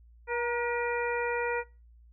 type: harmonic tone with a mistuned harmonic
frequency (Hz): 479.3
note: A#4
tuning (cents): +48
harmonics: 1 / 2 / 3 / 4 / 5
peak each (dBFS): -31 / -34 / -36 / -37 / -38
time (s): 0.27-1.64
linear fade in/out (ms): 50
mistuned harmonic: 2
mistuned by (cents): -34
effects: noise-tail reverb RT60 0.3 s tail -22 dB re dry + added 58 Hz sine -53 dBFS peak until 2.12 s